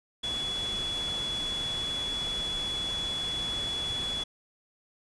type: tone in noise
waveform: sine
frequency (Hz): 3400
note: G#7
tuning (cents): +40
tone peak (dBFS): -30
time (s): 0.23-4.24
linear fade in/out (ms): 10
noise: pink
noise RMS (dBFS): -39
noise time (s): 0.23-4.24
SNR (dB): +6
effects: resampled to 22050 Hz